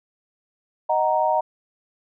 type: chord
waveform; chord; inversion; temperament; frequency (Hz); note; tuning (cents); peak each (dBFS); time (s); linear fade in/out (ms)
sine; D# minor; none; just; 622.3 / 746.7 / 933.4; D#5 / F#5 / A#5; 0 / +16 / +2; -22 / -23 / -21; 0.89-1.41; 10
effects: none